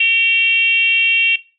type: tone with frequency modulation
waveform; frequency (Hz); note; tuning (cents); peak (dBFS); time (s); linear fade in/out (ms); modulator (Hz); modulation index
sine; 2733; F7; -38; -10; 0-1.36; 5; 449; 0.65
effects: noise-tail reverb RT60 0.3 s tail -17 dB re dry